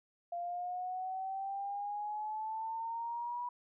sine exponential sweep, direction up, 690 to 978 Hz, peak -36 dBFS, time 0.32-3.49 s, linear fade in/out 5 ms, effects none

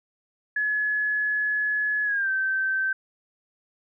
sine tone with pitch glide, 1700 to 1549.9 Hz, G#6 to G6, +40 to -20 cents, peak -22 dBFS, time 0.56-2.93 s, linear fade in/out 5 ms, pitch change -160 cents, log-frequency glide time 2.04-2.3 s, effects none

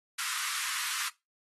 pink high-pass noise, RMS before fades -34 dBFS, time 0.18-1.09 s, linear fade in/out 10 ms, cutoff 1100 Hz, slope 48 dB/octave, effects noise-tail reverb RT60 0.2 s tail -18 dB re dry + AAC 32 kbps

